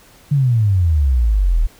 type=exponential sweep; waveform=sine; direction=down; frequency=148.9 to 37 Hz; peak=-11 dBFS; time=0.31-1.67 s; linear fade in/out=10 ms; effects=pink hiss -47 dBFS RMS until 1.79 s